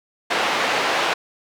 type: band-pass noise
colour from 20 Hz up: pink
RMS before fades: -21 dBFS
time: 0.3-1.14 s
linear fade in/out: 10 ms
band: 540 to 3300 Hz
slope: 12 dB/octave
effects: none